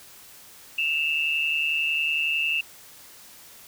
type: tone pair together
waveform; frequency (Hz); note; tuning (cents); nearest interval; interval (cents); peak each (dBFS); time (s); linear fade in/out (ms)
sine; 2637 / 2788; E7 / F7; 0 / -4; minor second; 96; -24 / -26; 0.78-2.61; 5
effects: white hiss -48 dBFS RMS until 3.67 s